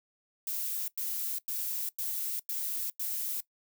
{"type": "noise bursts", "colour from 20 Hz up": "violet", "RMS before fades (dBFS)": -34, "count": 6, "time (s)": [0.47, 3.405], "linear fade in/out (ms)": 2, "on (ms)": 410, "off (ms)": 95, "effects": ["noise-tail reverb RT60 0.1 s tail -19 dB re dry"]}